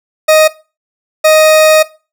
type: tone bursts at uneven times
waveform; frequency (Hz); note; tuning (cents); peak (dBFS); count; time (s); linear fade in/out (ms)
40% pulse; 624; D#5; +5; -3; 2; 0.28-0.48 / 1.24-1.83; 10
effects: noise-tail reverb RT60 0.3 s tail -18 dB re dry